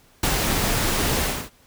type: noise with ADSR envelope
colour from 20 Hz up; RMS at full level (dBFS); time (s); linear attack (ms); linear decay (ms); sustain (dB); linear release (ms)
pink; -20; 0.23-1.5; 4; 97; -2; 270
effects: pink hiss -56 dBFS RMS until 1.66 s